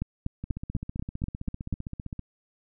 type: two click trains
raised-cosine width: 5 ms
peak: -16 / -22 dBFS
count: 8 / 28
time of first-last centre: 0.02-1.727 / 0.44-2.193 s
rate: 4.1 / 15.4 Hz
effects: none